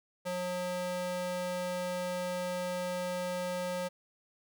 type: tone with high-pass filter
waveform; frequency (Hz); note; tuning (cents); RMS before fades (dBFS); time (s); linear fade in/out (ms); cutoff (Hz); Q
square; 180; F#3; -47; -35; 0.25-3.89; 20; 370; 7.7
effects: none